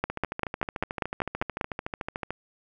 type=two click trains; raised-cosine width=0.5 ms; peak=-16 / -10 dBFS; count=31 / 9; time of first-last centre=0.1-2.306 / 0.04-1.612 s; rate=13.6 / 5.09 Hz; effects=none